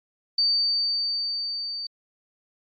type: tone with level ramp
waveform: sine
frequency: 4600 Hz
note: D8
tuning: 37 cents flat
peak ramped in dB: -18 to -30 dBFS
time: 0.38-1.87 s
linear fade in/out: 5 ms
effects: AAC 32 kbps

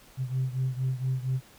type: beating tone pair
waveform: sine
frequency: 128.7 / 133 Hz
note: C3 / C3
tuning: -28 / +29 cents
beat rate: 4.3 Hz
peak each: -27 / -30 dBFS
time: 0.17-1.41 s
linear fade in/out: 50 ms
effects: tanh soft clip ceiling -21 dBFS + pink hiss -55 dBFS RMS until 1.58 s

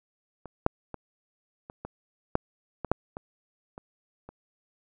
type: clicks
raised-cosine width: 1 ms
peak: -27 / -6 / -22 / -27 / -22 / -8 / -18 / -7 / -22 / -27 / -29 dBFS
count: 11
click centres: 0.457 / 0.664 / 0.943 / 1.699 / 1.85 / 2.354 / 2.847 / 2.916 / 3.169 / 3.779 / 4.29 s
effects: none

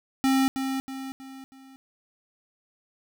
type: tone with echo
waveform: square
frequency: 266.7 Hz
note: C4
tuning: 33 cents sharp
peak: -20 dBFS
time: 0.24-0.48 s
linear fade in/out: 0 ms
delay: 320 ms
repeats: 4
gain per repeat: -7 dB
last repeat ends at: 1.76 s
effects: none

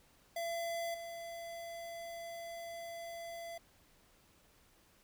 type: tone with level steps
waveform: square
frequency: 676 Hz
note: E5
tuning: 43 cents sharp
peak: -37 / -44 dBFS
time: 0.36-3.58 s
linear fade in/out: 5 ms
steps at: 0.94 s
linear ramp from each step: 5 ms
effects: pink hiss -67 dBFS RMS until 5.03 s

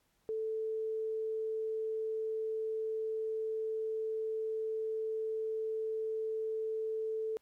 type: tone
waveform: sine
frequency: 440 Hz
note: A4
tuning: in tune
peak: -33 dBFS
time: 0.29-7.37 s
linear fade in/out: 0 ms
effects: pink hiss -75 dBFS RMS until 7.41 s + AAC 64 kbps

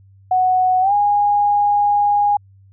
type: tone with pitch glide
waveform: sine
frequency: 740 to 821.1 Hz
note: F#5 to G#5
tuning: 0 to -20 cents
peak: -12 dBFS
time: 0.31-2.37 s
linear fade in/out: 5 ms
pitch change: +180 cents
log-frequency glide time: 0.81-0.93 s
effects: added 97 Hz sine -45 dBFS peak until 2.72 s

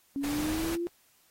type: linear sweep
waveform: sine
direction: up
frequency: 275.2 to 349.2 Hz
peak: -29 dBFS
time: 0.16-0.87 s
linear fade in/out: 0 ms
type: noise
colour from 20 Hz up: pink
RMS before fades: -37 dBFS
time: 0.23-0.76 s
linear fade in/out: 10 ms
effects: white hiss -65 dBFS RMS until 1.3 s + AAC 48 kbps

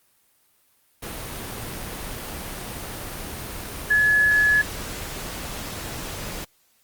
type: tone in noise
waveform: sine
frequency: 1702 Hz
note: G#6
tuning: 42 cents sharp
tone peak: -15 dBFS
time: 3.9-4.62 s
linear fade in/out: 10 ms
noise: pink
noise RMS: -33 dBFS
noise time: 1.02-6.45 s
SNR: +15 dB
effects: white hiss -63 dBFS RMS until 6.83 s + Opus 32 kbps

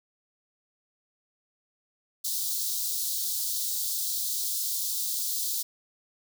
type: high-pass noise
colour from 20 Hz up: white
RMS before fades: -30 dBFS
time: 2.24-5.63 s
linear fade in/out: 10 ms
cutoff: 3700 Hz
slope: 48 dB/octave
effects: none

